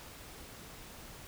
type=silence; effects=pink hiss -50 dBFS RMS until 1.27 s